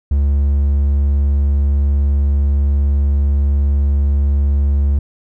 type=tone; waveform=triangle; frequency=70.6 Hz; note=C#2; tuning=32 cents sharp; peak=-9 dBFS; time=0.11-4.99 s; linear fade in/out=5 ms; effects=none